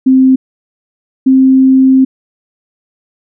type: tone pair in turn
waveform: sine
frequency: 261.6 / 263.4 Hz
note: C4 / C4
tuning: 0 / +12 cents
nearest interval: unison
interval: 12 cents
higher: second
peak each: -3 dBFS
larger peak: neither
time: 0.06-0.36 / 1.26-2.05 s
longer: second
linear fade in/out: 10 ms
effects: none